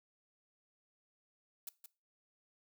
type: noise with echo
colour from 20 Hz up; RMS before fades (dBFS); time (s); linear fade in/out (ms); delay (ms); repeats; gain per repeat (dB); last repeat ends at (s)
blue; -44; 1.67-1.69; 2; 170; 1; -8; 1.86
effects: noise-tail reverb RT60 0.3 s tail -20 dB re dry